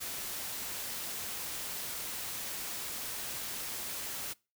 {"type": "noise", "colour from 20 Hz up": "white", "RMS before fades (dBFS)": -39, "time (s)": [0, 4.34], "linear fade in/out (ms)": 20, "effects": ["noise-tail reverb RT60 0.3 s tail -24 dB re dry"]}